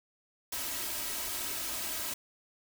white noise with comb filter, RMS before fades -36 dBFS, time 0.52-2.14 s, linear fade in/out 5 ms, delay 3.1 ms, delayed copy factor +0.65, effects none

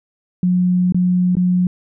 sine tone with dropouts, 180.4 Hz, F#3, 44 cents flat, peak -12 dBFS, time 0.43-1.67 s, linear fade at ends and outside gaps 2 ms, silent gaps 0.923-0.945 / 1.353-1.368 s, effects none

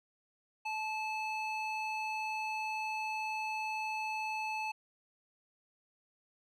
square tone with band-pass filter, 869 Hz, A5, 22 cents flat, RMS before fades -37 dBFS, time 0.65-4.72 s, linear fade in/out 10 ms, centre 1900 Hz, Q 3.6, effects none

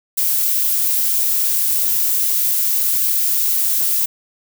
violet noise, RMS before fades -17 dBFS, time 0.17-4.06 s, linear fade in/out 10 ms, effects none

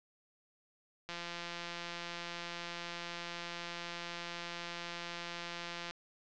click train, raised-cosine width 0.2 ms, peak -24 dBFS, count 830, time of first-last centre 1.09-5.91 s, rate 172 Hz, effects low-pass 5000 Hz 12 dB/octave

